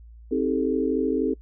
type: chord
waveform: sine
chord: A half-diminished seventh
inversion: first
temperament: just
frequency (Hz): 264 / 316.8 / 396 / 440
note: C4 / Eb4 / G4 / A4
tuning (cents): +16 / +31 / +18 / 0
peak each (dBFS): -25 / -27 / -28 / -26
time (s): 0.31-1.34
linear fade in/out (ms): 10
effects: noise-tail reverb RT60 0.1 s tail -23 dB re dry + added 57 Hz sine -43 dBFS peak until 1.41 s